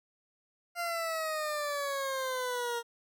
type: exponential sweep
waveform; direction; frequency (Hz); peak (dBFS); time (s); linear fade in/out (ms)
20% pulse; down; 698.5 to 466.2; -27; 0.75-2.83; 50
effects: none